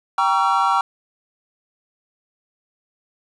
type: chord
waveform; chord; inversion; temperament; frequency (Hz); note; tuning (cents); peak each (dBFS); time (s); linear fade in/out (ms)
triangle; G diminished seventh; none; just; 784 / 940.8 / 1128.9 / 1354.7; G5 / Bb5 / Db6 / Fb6; 0 / +16 / +31 / +47; -19; 0.18-0.81; 2
effects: resampled to 24000 Hz + 8-bit